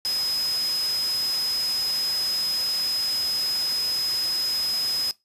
sine tone in noise, 5060 Hz, D#8, 28 cents sharp, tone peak -23 dBFS, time 0.05-5.11 s, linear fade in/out 0 ms, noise white, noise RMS -34 dBFS, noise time 0.05-5.11 s, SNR +8 dB, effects noise-tail reverb RT60 0.2 s tail -20 dB re dry + resampled to 32000 Hz

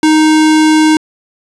square tone, 311.1 Hz, D#4, in tune, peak -6 dBFS, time 0.03-0.97 s, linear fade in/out 2 ms, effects resampled to 22050 Hz + 7-bit

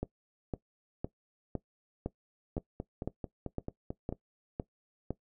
two click trains, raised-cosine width 2 ms, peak -20 / -23 dBFS, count 11 / 8, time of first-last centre 0.03-5.106 / 2.58-4.125 s, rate 1.97 / 4.53 Hz, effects noise-tail reverb RT60 0.1 s tail -18 dB re dry

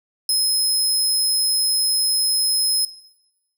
25% pulse tone, 5130 Hz, E8, 48 cents flat, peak -12 dBFS, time 0.29-2.85 s, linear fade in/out 2 ms, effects noise-tail reverb RT60 0.9 s tail -18 dB re dry

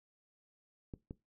clicks, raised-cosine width 3 ms, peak -30 dBFS, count 2, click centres 0.938 / 1.109 s, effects noise-tail reverb RT60 0.2 s tail -19 dB re dry

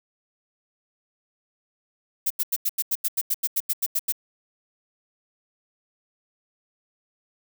violet noise bursts, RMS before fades -23 dBFS, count 15, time 2.26-4.124 s, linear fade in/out 10 ms, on 44 ms, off 86 ms, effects none

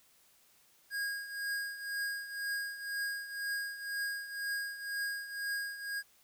square tone with tremolo, 1634 Hz, G#6, 29 cents flat, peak -33 dBFS, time 0.9-6.03 s, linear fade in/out 50 ms, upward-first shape triangle, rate 2 Hz, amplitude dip 75%, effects white hiss -66 dBFS RMS until 6.23 s

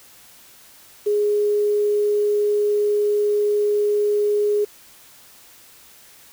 sine tone with quantisation, 415.3 Hz, G#4, in tune, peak -16 dBFS, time 1.06-4.65 s, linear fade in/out 10 ms, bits 7, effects white hiss -48 dBFS RMS until 6.32 s

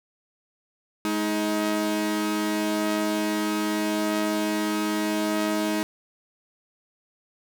sawtooth tone pair together, 211.2 / 316.4 Hz, G#3 / D#4, +29 / +29 cents, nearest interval perfect fifth, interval 700 cents, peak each -24 / -21 dBFS, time 1.05-5.83 s, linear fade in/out 0 ms, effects none

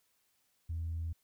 sine tone, 82.41 Hz, E2, in tune, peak -33 dBFS, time 0.69-1.13 s, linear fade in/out 10 ms, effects tanh soft clip ceiling -31 dBFS + white hiss -75 dBFS RMS until 1.23 s

